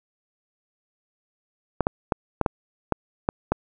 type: clicks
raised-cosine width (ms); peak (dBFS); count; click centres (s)
1; -6; 8; 1.807 / 1.869 / 2.122 / 2.413 / 2.462 / 2.923 / 3.289 / 3.52
effects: none